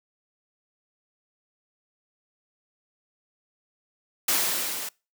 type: noise with level ramp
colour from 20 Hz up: white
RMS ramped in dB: -22 to -34 dBFS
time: 4.28-4.89 s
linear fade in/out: 5 ms
effects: noise-tail reverb RT60 0.3 s tail -25 dB re dry + high-pass 200 Hz 12 dB/octave